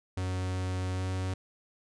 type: tone with pitch glide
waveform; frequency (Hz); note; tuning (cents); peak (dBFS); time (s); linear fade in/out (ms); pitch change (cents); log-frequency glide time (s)
45% pulse; 92.5 to 93.25; F#2 to F#2; 0 to +14; -30; 0.17-1.34; 5; +14; 0.97-1.03
effects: resampled to 22050 Hz